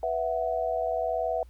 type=chord; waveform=sine; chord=B suspended fourth; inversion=none; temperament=equal; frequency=493.9 / 659.3 / 740 Hz; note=B4 / E5 / F#5; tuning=0 / 0 / 0 cents; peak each=-32 / -28 / -31 dBFS; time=0.03-1.43 s; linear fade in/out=2 ms; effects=added 60 Hz sine -47 dBFS peak until 1.49 s + pink hiss -66 dBFS RMS until 1.49 s